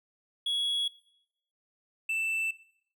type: tone pair in turn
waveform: triangle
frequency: 3348 / 2656 Hz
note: G#7 / E7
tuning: +13 / +12 cents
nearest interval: major third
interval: 401 cents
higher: first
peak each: -26 dBFS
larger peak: neither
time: 0.46-0.88 / 2.09-2.51 s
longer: neither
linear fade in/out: 5 ms
effects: noise-tail reverb RT60 0.7 s tail -18 dB re dry